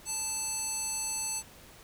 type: tone with band-pass filter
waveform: square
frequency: 880 Hz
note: A5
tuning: in tune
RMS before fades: -34 dBFS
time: 0.05-1.43 s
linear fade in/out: 50 ms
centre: 7800 Hz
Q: 3.2
effects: pink hiss -53 dBFS RMS until 1.83 s